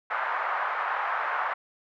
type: band-pass noise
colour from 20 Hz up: white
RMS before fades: -29 dBFS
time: 0.1-1.54 s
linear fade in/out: 10 ms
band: 740 to 1500 Hz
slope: 24 dB/octave
effects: none